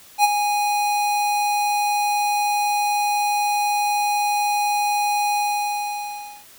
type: tone with ADSR envelope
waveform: square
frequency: 826 Hz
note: G#5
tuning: 10 cents flat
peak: -11 dBFS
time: 0.18-6.45 s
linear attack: 60 ms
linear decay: 27 ms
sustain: -8 dB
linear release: 1100 ms
effects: white hiss -47 dBFS RMS until 6.58 s